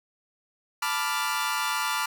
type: chord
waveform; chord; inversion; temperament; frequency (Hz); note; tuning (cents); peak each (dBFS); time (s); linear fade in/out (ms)
sawtooth; B half-diminished seventh; third; equal; 880 / 987.8 / 1174.7 / 1396.9; A5 / B5 / D6 / F6; 0 / 0 / 0 / 0; -29 / -28 / -27 / -27; 0.82-2.06; 5
effects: none